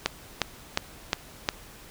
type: click train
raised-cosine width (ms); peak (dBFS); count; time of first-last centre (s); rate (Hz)
0.2; -5; 5; 0.06-1.489; 2.8
effects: pink hiss -48 dBFS RMS until 1.9 s